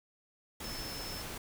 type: tone in noise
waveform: sine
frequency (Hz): 5274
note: E8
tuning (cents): 0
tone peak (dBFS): -43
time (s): 0.64-1.22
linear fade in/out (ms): 5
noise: pink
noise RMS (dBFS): -42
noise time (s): 0.6-1.38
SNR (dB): -4
effects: none